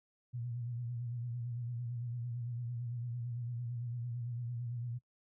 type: tone with vibrato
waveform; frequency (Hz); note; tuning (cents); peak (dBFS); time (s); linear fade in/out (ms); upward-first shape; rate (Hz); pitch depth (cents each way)
sine; 119.9; A#2; +49; -37; 0.33-4.99; 20; sine; 8.9; 58
effects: noise-tail reverb RT60 0.1 s tail -20 dB re dry